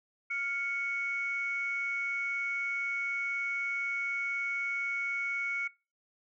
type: tone pair together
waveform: sine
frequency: 1400 / 2219 Hz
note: F6 / C#7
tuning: +4 / +1 cents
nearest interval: minor sixth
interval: 797 cents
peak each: -38 / -31 dBFS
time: 0.3-5.68 s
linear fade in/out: 10 ms
effects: noise-tail reverb RT60 0.3 s tail -22 dB re dry + tanh soft clip ceiling -24 dBFS